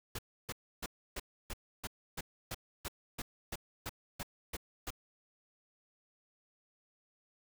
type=noise bursts; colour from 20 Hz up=pink; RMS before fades=-40 dBFS; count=15; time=0.15-4.905 s; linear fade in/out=5 ms; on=37 ms; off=300 ms; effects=none